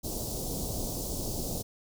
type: band-stop noise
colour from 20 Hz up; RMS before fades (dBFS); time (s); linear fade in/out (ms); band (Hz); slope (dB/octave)
pink; -34; 0.03-1.63; 20; 690 to 4800; 24
effects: none